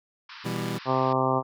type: band-pass noise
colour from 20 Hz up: pink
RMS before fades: -44 dBFS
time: 0.29-1.13 s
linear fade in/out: 5 ms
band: 940 to 5300 Hz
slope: 96 dB/octave
type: chord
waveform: 25% pulse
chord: E minor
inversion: second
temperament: just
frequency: 123.61 / 164.81 / 197.78 Hz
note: B2 / E3 / G3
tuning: +2 / 0 / +16 cents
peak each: -29 dBFS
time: 0.44-0.79 s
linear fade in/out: 20 ms
type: harmonic tone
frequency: 130.81 Hz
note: C3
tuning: in tune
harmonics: 1 / 2 / 3 / 4 / 5 / 6 / 7 / 8 / 9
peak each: -30 / -30 / -30 / -30 / -30 / -30 / -30 / -30 / -30 dBFS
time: 0.85-1.43 s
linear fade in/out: 50 ms
effects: none